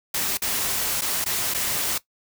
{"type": "noise with dropouts", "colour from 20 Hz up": "white", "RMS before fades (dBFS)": -25, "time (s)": [0.14, 1.98], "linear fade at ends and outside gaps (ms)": 5, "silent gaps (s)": [[0.373, 0.419], [1.011, 1.018], [1.243, 1.26], [1.539, 1.545]], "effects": ["noise-tail reverb RT60 0.1 s tail -17 dB re dry"]}